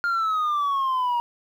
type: exponential sweep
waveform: sine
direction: down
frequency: 1412 to 945 Hz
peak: -18 dBFS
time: 0.04-1.2 s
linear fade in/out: 0 ms
effects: tanh soft clip ceiling -20 dBFS + 9-bit